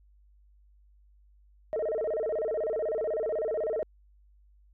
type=tone with vibrato; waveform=sine; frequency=527 Hz; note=C5; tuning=12 cents sharp; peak=-26 dBFS; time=1.73-3.83 s; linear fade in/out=0 ms; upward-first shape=square; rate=16 Hz; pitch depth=290 cents each way; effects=tanh soft clip ceiling -24 dBFS + added 50 Hz sine -57 dBFS peak until 4.73 s